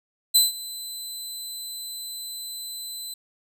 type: tone with ADSR envelope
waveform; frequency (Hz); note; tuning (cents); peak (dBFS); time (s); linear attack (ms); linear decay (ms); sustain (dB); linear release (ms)
20% pulse; 4030; B7; +34; -7; 0.34-3.14; 17; 160; -20; 5
effects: none